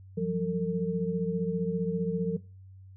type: tone cluster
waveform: sine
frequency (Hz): 172.1 / 187.2 / 451.7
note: F3 / F#3 / A4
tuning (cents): -25 / +20 / +45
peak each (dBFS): -31 / -32 / -30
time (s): 0.17-2.37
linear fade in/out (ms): 10
effects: noise-tail reverb RT60 0.3 s tail -18 dB re dry + added 95 Hz sine -47 dBFS peak until 2.96 s